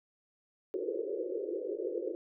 white band-pass noise, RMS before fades -36 dBFS, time 0.74-2.15 s, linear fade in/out 0 ms, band 330 to 530 Hz, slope 96 dB/octave, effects none

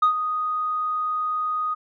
sine tone with ADSR envelope, 1244 Hz, D#6, 1 cent flat, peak -11 dBFS, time 0.02-1.75 s, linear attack 9 ms, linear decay 100 ms, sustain -11 dB, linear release 19 ms, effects tanh soft clip ceiling -12 dBFS

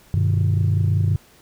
sine chord, G augmented, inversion none, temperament equal with one note detuned, 98 / 123.47 / 153.33 Hz, G2 / B2 / D#3, 0 / 0 / -25 cents, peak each -16 / -22 / -21 dBFS, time 0.14-1.16 s, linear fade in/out 0 ms, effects tanh soft clip ceiling -11 dBFS + pink hiss -52 dBFS RMS until 1.41 s

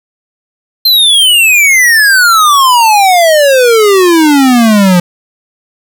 square exponential sweep, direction down, 4186 to 173.3 Hz, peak -4 dBFS, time 0.85-5 s, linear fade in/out 5 ms, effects 7-bit

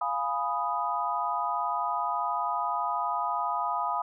sine chord, F half-diminished seventh, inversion none, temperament equal, 698.5 / 830.6 / 987.8 / 1244.5 Hz, F5 / Ab5 / Cb6 / Eb6, 0 / 0 / 0 / 0 cents, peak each -34 / -33 / -31 / -31 dBFS, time 0.01-4.02 s, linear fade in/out 5 ms, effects none

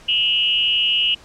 sine tone with frequency modulation, 2889 Hz, F#7, 42 cents flat, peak -15 dBFS, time 0.08-1.15 s, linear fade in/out 10 ms, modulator 225 Hz, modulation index 0.77, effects pink hiss -46 dBFS RMS until 1.24 s + low-pass 7000 Hz 12 dB/octave

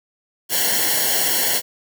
white noise with comb filter, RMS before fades -19 dBFS, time 0.49-1.62 s, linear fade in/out 50 ms, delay 0.81 ms, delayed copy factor -1, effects none

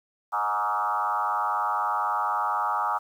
sine tone with frequency modulation, 1046 Hz, C6, 1 cent flat, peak -23 dBFS, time 0.32-2.99 s, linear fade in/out 20 ms, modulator 104 Hz, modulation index 2.8, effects 9-bit

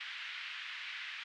pink band-pass noise, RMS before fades -44 dBFS, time 0-1.24 s, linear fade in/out 10 ms, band 1700 to 3300 Hz, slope 24 dB/octave, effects none

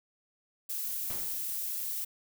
violet noise, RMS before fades -35 dBFS, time 0.69-2.05 s, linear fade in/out 10 ms
pink noise with exponential decay, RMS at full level -41 dBFS, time 1.1-1.56 s, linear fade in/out 2 ms, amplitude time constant 100 ms
effects none

